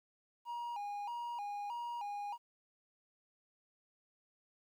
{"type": "tone with vibrato", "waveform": "triangle", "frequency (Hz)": 882, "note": "A5", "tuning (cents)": 4, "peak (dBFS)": -37, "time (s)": [0.45, 2.38], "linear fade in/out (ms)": 50, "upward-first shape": "square", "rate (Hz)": 1.6, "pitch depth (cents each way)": 130, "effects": ["12-bit"]}